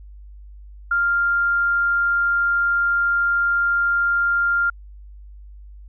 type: tone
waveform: sine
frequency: 1396.9 Hz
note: F6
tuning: in tune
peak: -16 dBFS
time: 0.91-4.7 s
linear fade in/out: 5 ms
effects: added 50 Hz sine -38 dBFS peak until 5.88 s